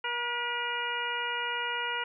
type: harmonic tone with a mistuned harmonic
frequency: 478.1 Hz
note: A#4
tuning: 44 cents sharp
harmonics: 1 / 2 / 3 / 4 / 5 / 6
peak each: -41 / -35 / -35 / -38 / -39 / -36 dBFS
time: 0.04-2.04 s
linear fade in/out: 5 ms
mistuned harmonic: 4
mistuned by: +35 cents
effects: none